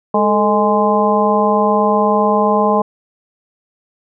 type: harmonic tone with a mistuned harmonic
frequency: 207.7 Hz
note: G#3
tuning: in tune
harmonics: 1 / 2 / 3 / 4 / 5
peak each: -17 / -17 / -17 / -17 / -17 dBFS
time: 0.14-2.82 s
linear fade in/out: 5 ms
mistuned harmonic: 2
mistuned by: +95 cents
effects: none